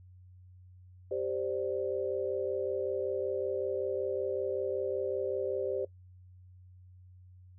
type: chord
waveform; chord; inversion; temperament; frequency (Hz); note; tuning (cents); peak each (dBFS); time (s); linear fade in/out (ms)
sine; G suspended fourth; none; just; 392 / 522.7 / 588; G4 / C5 / D5; 0 / -2 / +2; -34 / -34 / -37; 1.11-5.85; 5
effects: noise-tail reverb RT60 0.1 s tail -20 dB re dry + added 91 Hz sine -52 dBFS peak until 7.58 s